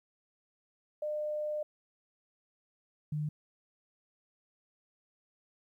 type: tone pair in turn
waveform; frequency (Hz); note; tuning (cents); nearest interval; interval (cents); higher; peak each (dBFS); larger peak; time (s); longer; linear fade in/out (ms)
sine; 603 / 150.75; D5 / D3; +46 / +46; 2 octaves; 2400; first; -32 / -31; second; 1.02-1.63 / 3.12-3.29; first; 5
effects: 12-bit